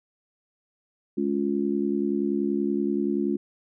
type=harmonic tone; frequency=70.5 Hz; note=C#2; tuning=30 cents sharp; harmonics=3 / 4 / 5; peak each=-27 / -27 / -27 dBFS; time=1.17-3.37 s; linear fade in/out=10 ms; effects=none